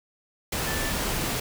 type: tone in noise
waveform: sine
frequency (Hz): 1760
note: A6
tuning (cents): 0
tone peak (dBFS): -34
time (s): 0.67-0.92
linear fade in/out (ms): 5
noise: pink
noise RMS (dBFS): -28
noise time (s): 0.52-1.4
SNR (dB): -9
effects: none